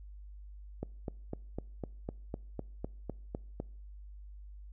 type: click train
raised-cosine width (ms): 2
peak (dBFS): -23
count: 12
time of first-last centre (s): 0.83-3.601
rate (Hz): 3.97
effects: noise-tail reverb RT60 0.6 s tail -25 dB re dry + added 50 Hz sine -46 dBFS peak until 4.72 s